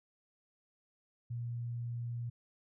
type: tone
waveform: sine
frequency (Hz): 118.9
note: A#2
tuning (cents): +35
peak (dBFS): -36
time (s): 1.3-2.3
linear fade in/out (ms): 10
effects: none